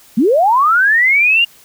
sine linear sweep, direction up, 195.1 to 2848 Hz, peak -8 dBFS, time 0.17-1.45 s, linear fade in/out 10 ms, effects white hiss -45 dBFS RMS until 1.64 s

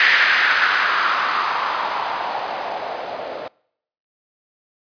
violet noise with low-pass filter sweep, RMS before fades -20 dBFS, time 0-3.48 s, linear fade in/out 2 ms, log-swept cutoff 1900 to 550 Hz, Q 3.3, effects noise-tail reverb RT60 0.7 s tail -26 dB re dry + resampled to 11025 Hz

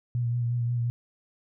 sine tone with vibrato, 119.8 Hz, A#2, 48 cents sharp, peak -24 dBFS, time 0.15-0.9 s, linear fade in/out 0 ms, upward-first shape sine, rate 5.6 Hz, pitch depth 28 cents each way, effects none

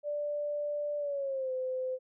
sine tone with pitch glide, 587.3 to 514.2 Hz, D5 to C5, 0 to -30 cents, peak -31 dBFS, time 0.03-1.99 s, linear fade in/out 50 ms, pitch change -230 cents, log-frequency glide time 0.98-1.52 s, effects none

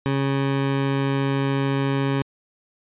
20% pulse tone, 137.4 Hz, C#3, 15 cents flat, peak -15 dBFS, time 0.06-2.22 s, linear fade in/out 0 ms, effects resampled to 8000 Hz

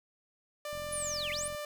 sawtooth tone, 593 Hz, D5, 17 cents sharp, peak -33 dBFS, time 0.65-1.65 s, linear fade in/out 2 ms
click train, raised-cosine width 5 ms, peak -38 dBFS, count 37, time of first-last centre 0.73-1.548 s, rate 44 Hz
sine linear two-way sweep, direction down then up, 10120 to 1975.5 to 10120 Hz, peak -34 dBFS, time 0.92-1.48 s, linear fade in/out 5 ms, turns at 1.31 s
effects none

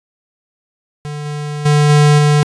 square tone with level steps, 148 Hz, D3, 14 cents sharp, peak -23 / -21 / -9 / -7 / -9 dBFS, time 1.05-2.43 s, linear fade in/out 0 ms, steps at 1.25 / 1.65 / 1.89 / 2.18 s, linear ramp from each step 10 ms, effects resampled to 22050 Hz

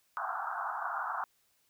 white band-pass noise, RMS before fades -36 dBFS, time 0.17-1.24 s, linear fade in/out 0 ms, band 690 to 1500 Hz, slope 96 dB/octave, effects white hiss -72 dBFS RMS until 1.69 s

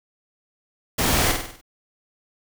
pink noise with echo, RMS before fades -21 dBFS, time 0.98-1.32 s, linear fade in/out 10 ms, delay 49 ms, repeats 6, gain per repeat -5 dB, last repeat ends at 1.614 s, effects none

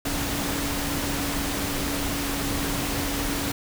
sine tone in noise, 282.5 Hz, C#4, 33 cents sharp, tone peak -31 dBFS, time 0.05-3.52 s, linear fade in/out 5 ms, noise pink, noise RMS -28 dBFS, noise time 0.05-3.52 s, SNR -6 dB, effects none

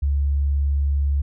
sine tone, 70.6 Hz, C#2, 32 cents sharp, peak -17 dBFS, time 0.02-1.22 s, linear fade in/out 10 ms, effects none

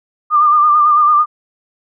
sine tone with vibrato, 1200 Hz, D6, 37 cents sharp, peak -7 dBFS, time 0.3-1.26 s, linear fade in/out 50 ms, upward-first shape sine, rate 9 Hz, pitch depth 43 cents each way, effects none

